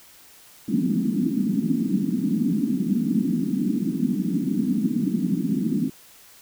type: band-pass noise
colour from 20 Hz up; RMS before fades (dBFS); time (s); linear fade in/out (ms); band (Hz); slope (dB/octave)
pink; -23; 0.68-5.9; 5; 180 to 290; 48
effects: white hiss -50 dBFS RMS until 6.41 s